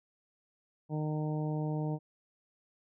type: harmonic tone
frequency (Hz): 153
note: D#3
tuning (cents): -29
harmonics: 1 / 2 / 3 / 4 / 5 / 6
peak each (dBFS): -32 / -38 / -42 / -44 / -46 / -48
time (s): 0.89-1.99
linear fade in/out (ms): 50
effects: none